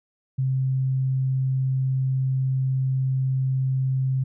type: tone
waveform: sine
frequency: 131.8 Hz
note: C3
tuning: 13 cents sharp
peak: -20 dBFS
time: 0.38-4.24 s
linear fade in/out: 10 ms
effects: none